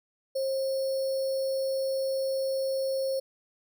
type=tone with sample-and-hold; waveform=sine; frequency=535 Hz; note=C5; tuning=38 cents sharp; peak=-26 dBFS; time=0.35-3.2 s; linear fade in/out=10 ms; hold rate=4900 Hz; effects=none